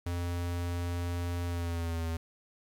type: tone with pitch glide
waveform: square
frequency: 87.1 to 82.21 Hz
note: F2 to E2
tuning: -4 to -4 cents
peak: -32 dBFS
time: 0.06-2.17 s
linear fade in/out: 5 ms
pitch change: -100 cents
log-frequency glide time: 1.46-2.06 s
effects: 10-bit